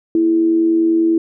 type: tone with amplitude modulation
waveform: sine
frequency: 329.6 Hz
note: E4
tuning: in tune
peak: -9 dBFS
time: 0.15-1.18 s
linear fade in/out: 2 ms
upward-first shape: sine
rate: 90.1 Hz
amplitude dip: 40%
effects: none